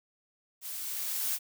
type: noise with level ramp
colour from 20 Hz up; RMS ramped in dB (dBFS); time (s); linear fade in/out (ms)
blue; -40 to -30; 0.61-1.39; 50
effects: none